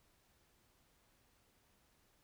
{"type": "silence", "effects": ["pink hiss -73 dBFS RMS until 2.23 s"]}